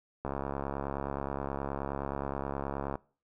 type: click train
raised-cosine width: 1 ms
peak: -20 dBFS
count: 189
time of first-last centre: 0.25-2.955 s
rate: 69.5 Hz
effects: noise-tail reverb RT60 0.4 s tail -22 dB re dry